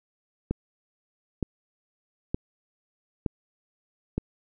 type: click train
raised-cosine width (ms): 3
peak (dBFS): -13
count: 5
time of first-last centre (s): 0.51-4.18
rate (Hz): 1.09
effects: none